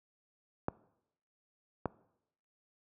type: clicks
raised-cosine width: 1 ms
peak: -17 dBFS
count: 2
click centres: 0.684 / 1.857 s
effects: noise-tail reverb RT60 0.8 s tail -21 dB re dry + high-pass 80 Hz 12 dB/octave